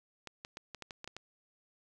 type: clicks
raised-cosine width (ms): 0.2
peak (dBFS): -26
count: 9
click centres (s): 0.273 / 0.449 / 0.571 / 0.747 / 0.823 / 0.908 / 1.044 / 1.076 / 1.166
effects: none